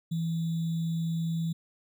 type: tone with sample-and-hold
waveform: sine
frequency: 164.81 Hz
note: E3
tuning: in tune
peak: -27 dBFS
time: 0.11-1.53 s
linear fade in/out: 10 ms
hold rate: 3675 Hz
effects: none